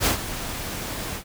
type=noise with ADSR envelope; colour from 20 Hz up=pink; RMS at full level=-18 dBFS; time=0-1.24 s; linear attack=52 ms; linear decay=120 ms; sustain=-13 dB; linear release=85 ms; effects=none